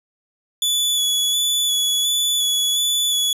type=tone with vibrato; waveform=sawtooth; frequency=3429 Hz; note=A7; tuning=45 cents flat; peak=-14 dBFS; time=0.62-3.33 s; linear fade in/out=2 ms; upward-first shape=square; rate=1.4 Hz; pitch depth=18 cents each way; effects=resampled to 32000 Hz